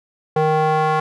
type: tone with band-pass filter sweep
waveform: square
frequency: 155.56 Hz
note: D#3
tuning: in tune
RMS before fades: -17 dBFS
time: 0.36-1 s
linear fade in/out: 5 ms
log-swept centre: 620 to 970 Hz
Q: 1.9
effects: none